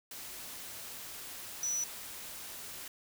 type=tone in noise; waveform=sine; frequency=5920 Hz; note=F#8; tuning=in tune; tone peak=-31 dBFS; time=1.63-1.84 s; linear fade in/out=2 ms; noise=white; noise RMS=-45 dBFS; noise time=0.11-2.88 s; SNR=+11 dB; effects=none